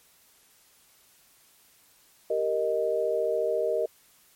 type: chord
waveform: sine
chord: Eb major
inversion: first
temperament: equal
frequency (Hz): 392 / 466.2 / 622.3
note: G4 / Bb4 / Eb5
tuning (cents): 0 / 0 / 0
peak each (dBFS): -31 / -27 / -27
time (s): 2.3-3.86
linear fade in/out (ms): 5
effects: white hiss -60 dBFS RMS until 4.35 s + MP3 64 kbps